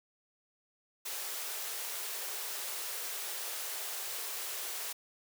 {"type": "high-pass noise", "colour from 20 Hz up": "white", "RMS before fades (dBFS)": -39, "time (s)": [1.05, 4.93], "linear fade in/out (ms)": 10, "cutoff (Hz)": 360, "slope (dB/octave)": 96, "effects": []}